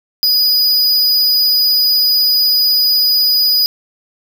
square tone, 4942 Hz, D#8, 13 cents flat, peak -10 dBFS, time 0.23-3.66 s, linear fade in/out 0 ms, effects none

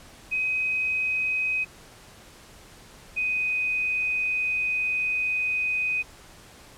sine tone pair in turn, 2521 / 2501 Hz, D#7 / D#7, +22 / +8 cents, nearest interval unison, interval 14 cents, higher first, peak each -23 dBFS, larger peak neither, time 0.31-1.65 / 3.16-6.03 s, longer second, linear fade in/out 20 ms, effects pink hiss -49 dBFS RMS until 6.77 s + low-pass 11000 Hz 12 dB/octave

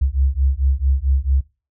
sine beating tone pair, 65.41 / 69.91 Hz, C2 / C#2, 0 / +15 cents, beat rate 4.5 Hz, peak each -18 dBFS, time 0.01-1.41 s, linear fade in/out 10 ms, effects noise-tail reverb RT60 0.3 s tail -20 dB re dry

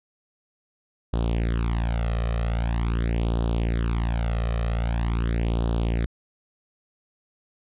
sawtooth tone with flanger, 57.3 Hz, A#1, 29 cents flat, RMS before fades -24 dBFS, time 1.13-6.06 s, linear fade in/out 5 ms, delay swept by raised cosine 0.23 to 1.63 ms, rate 0.44 Hz, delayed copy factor +0.85, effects resampled to 8000 Hz

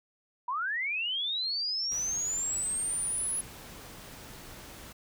sine linear sweep, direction up, 940 to 10620 Hz, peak -29 dBFS, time 0.48-3.41 s, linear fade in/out 5 ms
pink noise, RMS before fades -47 dBFS, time 1.91-4.93 s, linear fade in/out 10 ms
effects none

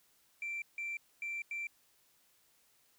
sine tone bursts at uneven times, 2349 Hz, D7, in tune, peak -35 dBFS, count 4, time 0.42-0.62 / 0.78-0.97 / 1.22-1.42 / 1.51-1.67 s, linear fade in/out 2 ms, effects tanh soft clip ceiling -34 dBFS + white hiss -70 dBFS RMS until 2.98 s

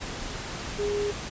sine tone in noise, 410.7 Hz, G#4, 19 cents flat, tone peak -25 dBFS, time 0.78-1.12 s, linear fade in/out 20 ms, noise pink, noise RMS -35 dBFS, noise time 0-1.3 s, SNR +7 dB, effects resampled to 16000 Hz

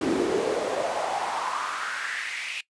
brown noise with high-pass filter sweep, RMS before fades -28 dBFS, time 0.01-2.61 s, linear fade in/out 5 ms, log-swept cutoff 300 to 2600 Hz, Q 4.1, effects noise-tail reverb RT60 0.1 s tail -20 dB re dry + resampled to 22050 Hz

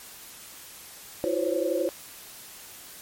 sine tone cluster, 329.8 / 361.4 / 510 / 531 / 562 Hz, E4 / F#4 / C5 / C5 / C#5, +1 / -41 / -44 / +25 / +24 cents, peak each -30 dBFS, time 1.24-1.89 s, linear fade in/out 0 ms, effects white hiss -45 dBFS RMS until 3.01 s + MP3 64 kbps

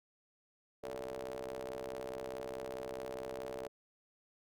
sawtooth ring-modulated tone, 64.7 Hz, C2, 19 cents flat, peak -34 dBFS, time 0.83-3.68 s, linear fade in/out 10 ms, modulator 509 Hz, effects none

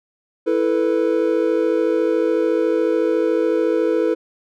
triangle chord, E suspended fourth, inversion none, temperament equal, 329.6 / 440 / 493.9 Hz, E4 / A4 / B4, 0 / 0 / 0 cents, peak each -18 dBFS, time 0.46-4.15 s, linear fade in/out 20 ms, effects none

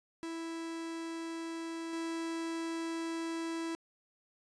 45% pulse tone with level steps, 329.6 Hz, E4, in tune, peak -38 / -35 dBFS, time 0.23-3.75 s, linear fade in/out 0 ms, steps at 1.93 s, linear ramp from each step 2 ms, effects resampled to 22050 Hz

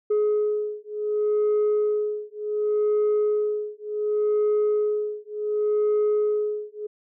sine beating tone pair, 420.9 / 421.58 Hz, G#4 / G#4, +23 / +26 cents, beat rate 0.68 Hz, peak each -22 dBFS, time 0.1-6.87 s, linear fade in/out 10 ms, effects tanh soft clip ceiling -17 dBFS

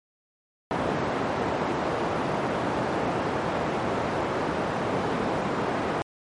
white band-pass noise, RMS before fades -27 dBFS, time 0.71-6.02 s, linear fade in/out 0 ms, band 110 to 820 Hz, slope 12 dB/octave, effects MP3 48 kbps

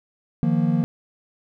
triangle chord, Eb suspended second, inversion none, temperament equal, 155.56 / 174.61 / 233.1 Hz, Eb3 / F3 / Bb3, 0 / 0 / 0 cents, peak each -20 dBFS, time 0.43-0.84 s, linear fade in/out 0 ms, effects none

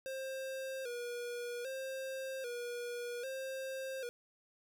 square tone with vibrato, 505 Hz, B4, 39 cents sharp, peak -40 dBFS, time 0.06-4.09 s, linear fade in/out 0 ms, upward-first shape square, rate 0.63 Hz, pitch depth 84 cents each way, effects none

